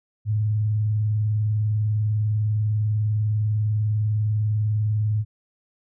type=tone with vibrato; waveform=sine; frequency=106.4 Hz; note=G#2; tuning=42 cents sharp; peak=-19 dBFS; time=0.25-5.25 s; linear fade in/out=50 ms; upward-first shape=triangle; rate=20 Hz; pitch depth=110 cents each way; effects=none